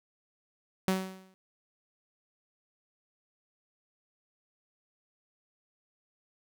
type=tone with exponential decay; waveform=sawtooth; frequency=188.6 Hz; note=F#3; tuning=33 cents sharp; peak=-19 dBFS; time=0.88-1.34 s; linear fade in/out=0 ms; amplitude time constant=100 ms; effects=none